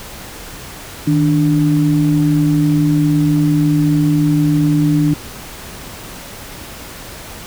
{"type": "tone pair together", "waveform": "sine", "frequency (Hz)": [155.58, 293.7], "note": ["D#3", "D4"], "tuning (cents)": [0, 0], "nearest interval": "major seventh", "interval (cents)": 1100, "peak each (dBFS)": -13, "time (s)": [1.07, 5.14], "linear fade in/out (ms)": 5, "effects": ["pink hiss -32 dBFS RMS until 7.46 s"]}